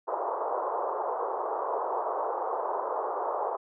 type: band-pass noise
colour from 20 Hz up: white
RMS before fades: -31 dBFS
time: 0.07-3.57 s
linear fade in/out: 20 ms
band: 400 to 1100 Hz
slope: 48 dB/octave
effects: none